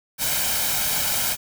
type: noise with comb filter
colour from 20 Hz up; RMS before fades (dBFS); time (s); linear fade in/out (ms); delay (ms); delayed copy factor
white; -23; 0.18-1.37; 50; 1.3; +0.55
effects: none